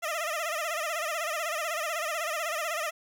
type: tone with vibrato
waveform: 15% pulse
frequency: 643 Hz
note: E5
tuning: 43 cents flat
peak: -23 dBFS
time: 0.02-2.91 s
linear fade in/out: 20 ms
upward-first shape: sine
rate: 16 Hz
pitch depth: 120 cents each way
effects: none